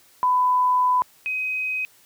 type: tone pair in turn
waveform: sine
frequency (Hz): 1000 / 2520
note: B5 / D#7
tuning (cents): +21 / +21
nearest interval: octave + major third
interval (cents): 1600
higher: second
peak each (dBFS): -16 / -23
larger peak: first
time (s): 0.23-1.02 / 1.26-1.85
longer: first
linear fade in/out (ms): 0
effects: white hiss -55 dBFS RMS until 2.05 s + high-pass 60 Hz 12 dB/octave